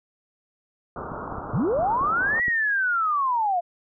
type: low-pass noise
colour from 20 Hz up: white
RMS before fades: -34 dBFS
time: 0.96-2.4 s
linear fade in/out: 2 ms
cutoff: 1400 Hz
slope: 96 dB/octave
type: clicks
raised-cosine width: 3 ms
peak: -22 dBFS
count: 8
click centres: 1.119 / 1.324 / 1.384 / 1.535 / 1.791 / 1.83 / 2.013 / 2.482 s
type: linear two-way sweep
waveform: sine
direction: up then down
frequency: 79 to 1957 to 675 Hz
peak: -20 dBFS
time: 1.53-3.61 s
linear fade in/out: 20 ms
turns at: 2.43 s
effects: none